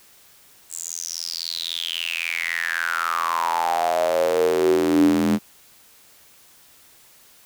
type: tone with high-pass filter sweep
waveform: square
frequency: 41.87 Hz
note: E1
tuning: 28 cents sharp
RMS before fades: -22 dBFS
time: 0.69-5.39 s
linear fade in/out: 50 ms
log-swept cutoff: 7900 to 220 Hz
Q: 9.4
effects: white hiss -52 dBFS RMS until 7.45 s